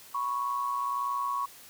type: tone pair together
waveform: sine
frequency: 986.4 / 1108 Hz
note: B5 / C#6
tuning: -2 / -1 cents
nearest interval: major second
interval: 201 cents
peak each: -34 / -29 dBFS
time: 0.14-1.46 s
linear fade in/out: 10 ms
effects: white hiss -51 dBFS RMS until 1.69 s